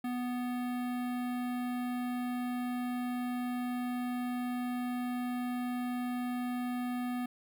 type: tone with notch filter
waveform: square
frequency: 246.9 Hz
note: B3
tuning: in tune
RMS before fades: -35 dBFS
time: 0.04-7.26 s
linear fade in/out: 5 ms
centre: 6000 Hz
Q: 0.55
effects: none